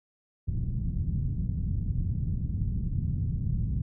white low-pass noise, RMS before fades -29 dBFS, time 0.47-3.82 s, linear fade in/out 10 ms, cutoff 150 Hz, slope 24 dB/octave, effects none

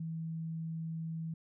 sine tone, 162.5 Hz, E3, 24 cents flat, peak -36 dBFS, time 0-1.34 s, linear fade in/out 5 ms, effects none

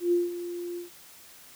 sine tone with ADSR envelope, 349.2 Hz, F4, in tune, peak -19 dBFS, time 0-0.9 s, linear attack 120 ms, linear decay 180 ms, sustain -13 dB, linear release 130 ms, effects white hiss -51 dBFS RMS until 1.55 s

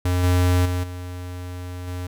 square tone with level steps, 90 Hz, F#2, 47 cents flat, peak -19 / -16 / -22 / -31 / -28 dBFS, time 0.05-2.07 s, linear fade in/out 5 ms, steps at 0.23 / 0.65 / 0.83 / 1.87 s, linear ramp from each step 10 ms, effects none

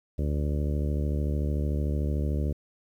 harmonic tone, 73.42 Hz, D2, in tune, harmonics 1 / 2 / 3 / 4 / 5 / 6 / 7 / 8, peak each -26 / -32 / -36 / -38 / -40 / -42 / -43 / -44 dBFS, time 0.18-2.53 s, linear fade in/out 10 ms, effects 10-bit

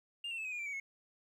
sine tone with pitch steps, 2807 / 2708 / 2613 / 2521 / 2432 / 2347 / 2264 / 2185 Hz, F7 / E7 / E7 / D#7 / D#7 / D7 / C#7 / C#7, +8 / +46 / -16 / +22 / -40 / -2 / +36 / -26 cents, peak -35 dBFS, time 0.24-0.8 s, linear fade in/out 5 ms, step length 70 ms, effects tanh soft clip ceiling -37 dBFS + 12-bit

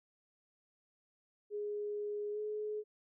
sine tone with pitch glide, 415.3 to 424 Hz, G#4 to G#4, 0 to +36 cents, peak -36 dBFS, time 1.5-2.84 s, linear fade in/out 50 ms, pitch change +36 cents, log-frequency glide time 2.32-2.39 s, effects none

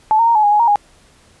sine tone with pitch steps, 867 / 920 / 930 / 853 / 823 / 837 / 935 / 824 Hz, A5 / A#5 / A#5 / G#5 / G#5 / G#5 / A#5 / G#5, -26 / -23 / -4 / +46 / -16 / +13 / +5 / -14 cents, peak -9 dBFS, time 0.11-0.758 s, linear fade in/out 0 ms, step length 81 ms, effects pink hiss -50 dBFS RMS until 1.4 s + resampled to 24000 Hz

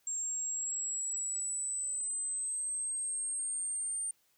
sine exponential sweep, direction up, 7459 to 8820 Hz, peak -33 dBFS, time 0.07-4.11 s, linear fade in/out 2 ms, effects white hiss -72 dBFS RMS until 4.37 s

